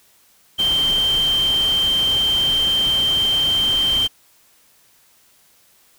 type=tone in noise; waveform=sine; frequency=3136 Hz; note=G7; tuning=in tune; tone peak=-15 dBFS; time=0.58-4.08 s; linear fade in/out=20 ms; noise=pink; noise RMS=-30 dBFS; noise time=0.58-4.08 s; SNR=+12 dB; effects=white hiss -55 dBFS RMS until 5.98 s